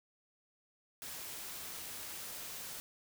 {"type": "noise", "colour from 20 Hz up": "white", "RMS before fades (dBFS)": -45, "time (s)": [1.02, 2.8], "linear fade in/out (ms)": 0, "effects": []}